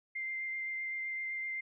sine tone with vibrato, 2093 Hz, C7, in tune, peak -35 dBFS, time 0.15-1.61 s, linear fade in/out 10 ms, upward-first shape triangle, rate 7.8 Hz, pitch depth 13 cents each way, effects none

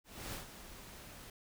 pink noise with ADSR envelope, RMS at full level -42 dBFS, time 0.04-1.3 s, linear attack 290 ms, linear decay 120 ms, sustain -10 dB, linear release 3 ms, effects none

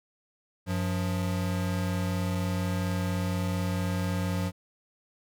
square tone pair together, 94.87 / 179.1 Hz, F#2 / F3, +44 / +44 cents, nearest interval major seventh, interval 1100 cents, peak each -30 / -31 dBFS, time 0.66-4.52 s, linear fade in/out 50 ms, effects none

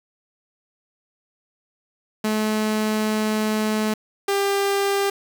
sawtooth tone pair in turn, 215.4 / 397.8 Hz, A3 / G4, -37 / +25 cents, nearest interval major seventh, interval 1062 cents, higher second, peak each -16 / -15 dBFS, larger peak second, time 2.24-3.94 / 4.28-5.1 s, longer first, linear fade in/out 5 ms, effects 7-bit

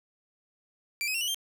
sawtooth tone with pitch steps, 2349 / 2532 / 2730 / 2943 / 3172 Hz, D7 / D#7 / F7 / F#7 / G7, 0 / +30 / -40 / -10 / +20 cents, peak -25 dBFS, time 1.01-1.345 s, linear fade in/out 0 ms, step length 67 ms, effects none

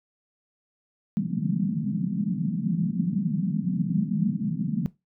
pink band-pass noise, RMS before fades -26 dBFS, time 1.17-4.86 s, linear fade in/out 0 ms, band 160 to 220 Hz, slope 48 dB/octave, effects noise-tail reverb RT60 0.2 s tail -18 dB re dry

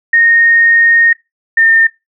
sine tone pair in turn, 1851 / 1814 Hz, A#6 / A#6, -13 / -48 cents, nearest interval unison, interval 35 cents, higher first, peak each -5 dBFS, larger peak neither, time 0.13-1.13 / 1.57-1.87 s, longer first, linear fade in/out 5 ms, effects noise-tail reverb RT60 0.2 s tail -21 dB re dry

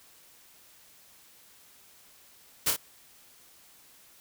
white noise with echo, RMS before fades -25 dBFS, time 2.66-2.71 s, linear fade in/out 10 ms, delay 28 ms, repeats 2, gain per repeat -4 dB, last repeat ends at 2.766 s, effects white hiss -57 dBFS RMS until 4.2 s

